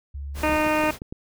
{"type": "tone", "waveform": "sine", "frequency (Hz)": 70.3, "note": "C#2", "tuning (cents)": 25, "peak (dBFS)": -30, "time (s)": [0.14, 0.57], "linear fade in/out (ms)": 10}
{"type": "noise", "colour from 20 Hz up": "pink", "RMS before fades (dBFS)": -36, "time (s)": [0.34, 0.99], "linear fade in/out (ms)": 50}
{"type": "harmonic tone", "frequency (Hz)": 306.9, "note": "D#4", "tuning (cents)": -24, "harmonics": [1, 2, 3, 4, 5, 6, 7, 8, 9], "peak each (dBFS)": [-25, -24, -26, -30, -33, -33, -36, -30, -34], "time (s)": [0.43, 0.91], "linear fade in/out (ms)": 5}
{"type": "clicks", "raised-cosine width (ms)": 3, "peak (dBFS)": -21, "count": 6, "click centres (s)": [0.495, 0.525, 0.666, 0.838, 1.019, 1.125]}
{"effects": []}